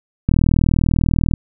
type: click train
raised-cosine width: 5 ms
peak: -3 dBFS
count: 43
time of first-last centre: 0.29-1.337 s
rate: 40.1 Hz
effects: none